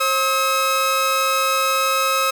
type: tone pair together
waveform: sawtooth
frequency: 535.1 / 1283 Hz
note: C5 / E6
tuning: +39 / -47 cents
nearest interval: octave + minor third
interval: 1514 cents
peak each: -19 / -14 dBFS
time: 0-2.31 s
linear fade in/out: 10 ms
effects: none